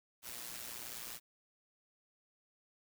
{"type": "noise with amplitude modulation", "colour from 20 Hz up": "white", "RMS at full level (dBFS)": -43, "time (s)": [0.22, 1.2], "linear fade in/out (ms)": 50, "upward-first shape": "sine", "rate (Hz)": 119, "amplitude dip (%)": 65, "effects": []}